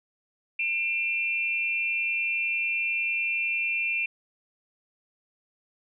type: tone pair together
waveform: sine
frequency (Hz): 2390 / 2681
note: D7 / E7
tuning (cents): +30 / +29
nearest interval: major second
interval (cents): 199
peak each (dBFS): -27 / -28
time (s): 0.59-4.06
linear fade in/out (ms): 5
effects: none